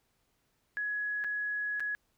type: tone with dropouts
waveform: sine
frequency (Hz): 1680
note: G#6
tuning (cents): +19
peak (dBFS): -31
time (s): 0.77-1.95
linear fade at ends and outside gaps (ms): 0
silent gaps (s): 1.24-1.245 / 1.797-1.804
effects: pink hiss -75 dBFS RMS until 2.17 s